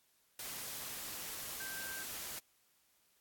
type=tone in noise; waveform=sine; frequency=1568 Hz; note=G6; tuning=in tune; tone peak=-44 dBFS; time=1.6-2.03 s; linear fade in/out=2 ms; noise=white; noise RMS=-44 dBFS; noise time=0.39-2.39 s; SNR=-3 dB; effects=white hiss -73 dBFS RMS until 3.2 s + AAC 64 kbps